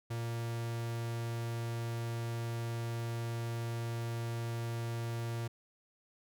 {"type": "tone", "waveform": "45% pulse", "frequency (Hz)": 116.54, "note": "A#2", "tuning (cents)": 0, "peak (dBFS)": -35, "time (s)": [0.1, 5.48], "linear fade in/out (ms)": 10, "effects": []}